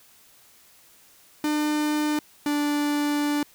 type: tone pair in turn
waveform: 45% pulse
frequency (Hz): 300.6 / 292.9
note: D4 / D4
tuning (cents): +40 / -5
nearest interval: unison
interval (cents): 45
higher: first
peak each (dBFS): -22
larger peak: neither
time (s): 1.44-2.19 / 2.46-3.43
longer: second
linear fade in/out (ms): 2
effects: white hiss -55 dBFS RMS until 3.54 s